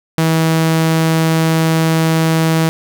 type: tone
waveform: sawtooth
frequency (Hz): 161.6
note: E3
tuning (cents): -34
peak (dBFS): -7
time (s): 0.18-2.69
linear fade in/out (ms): 0
effects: none